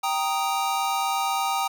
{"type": "chord", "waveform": "square", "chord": "Eb major", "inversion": "first", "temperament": "equal", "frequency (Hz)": [784, 932.3, 1244.5], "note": ["G5", "Bb5", "Eb6"], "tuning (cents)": [0, 0, 0], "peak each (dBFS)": [-27, -29, -29], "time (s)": [0.03, 1.68], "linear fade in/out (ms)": 10, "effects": []}